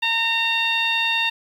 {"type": "tone with low-pass filter", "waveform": "15% pulse", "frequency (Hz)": 915, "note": "A#5", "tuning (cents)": -32, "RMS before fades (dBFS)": -21, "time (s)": [0.02, 1.3], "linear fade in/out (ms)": 10, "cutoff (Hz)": 3300, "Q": 5.3, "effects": ["8-bit"]}